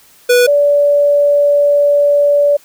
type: tone pair in turn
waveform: square / sine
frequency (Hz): 490 / 577.3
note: B4 / D5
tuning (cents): -14 / -30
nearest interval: minor third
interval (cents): 284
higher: second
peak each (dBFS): -7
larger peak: neither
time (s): 0.29-0.47 / 0.47-2.57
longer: second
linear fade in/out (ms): 10
effects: white hiss -46 dBFS RMS until 2.64 s